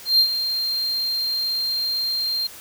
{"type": "tone with ADSR envelope", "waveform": "triangle", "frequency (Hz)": 4186, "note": "C8", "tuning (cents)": 0, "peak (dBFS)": -10, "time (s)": [0.05, 2.47], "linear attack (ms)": 140, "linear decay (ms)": 82, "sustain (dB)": -10, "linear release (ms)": 5, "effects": ["white hiss -41 dBFS RMS until 2.6 s"]}